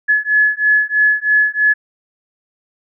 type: beating tone pair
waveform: sine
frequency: 1704 / 1707.1 Hz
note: G#6 / G#6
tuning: +44 / +47 cents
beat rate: 3.1 Hz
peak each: -14 dBFS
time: 0.08-1.74 s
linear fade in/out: 20 ms
effects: none